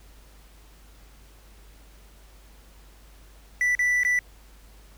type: tone with dropouts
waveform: triangle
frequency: 1973 Hz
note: B6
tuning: 2 cents flat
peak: -18 dBFS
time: 3.61-4.19 s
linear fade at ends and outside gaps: 1 ms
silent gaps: 3.751-3.792 / 4.034-4.049 s
effects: added 50 Hz sine -49 dBFS peak until 4.97 s + pink hiss -56 dBFS RMS until 4.97 s